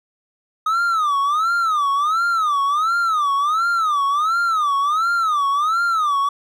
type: tone with vibrato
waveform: triangle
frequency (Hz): 1244.5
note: D#6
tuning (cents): 0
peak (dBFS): -14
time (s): 0.66-6.29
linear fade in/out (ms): 5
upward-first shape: sine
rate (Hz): 1.4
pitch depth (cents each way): 200
effects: none